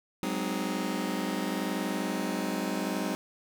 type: chord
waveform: sawtooth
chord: Ab dominant seventh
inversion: third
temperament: just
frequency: 186.89 / 207.7 / 259.6 / 311.5 Hz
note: Gb3 / Ab3 / C4 / Eb4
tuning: +18 / 0 / -13 / +2 cents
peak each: -31 dBFS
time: 0.23-3.15 s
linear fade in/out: 0 ms
effects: none